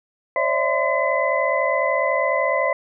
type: tone cluster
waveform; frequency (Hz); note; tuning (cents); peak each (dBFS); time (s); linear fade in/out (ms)
sine; 537 / 587 / 661 / 1028 / 2019; C5 / D5 / E5 / C6 / B6; +45 / -1 / +5 / -31 / +38; -24; 0.36-2.73; 2
effects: none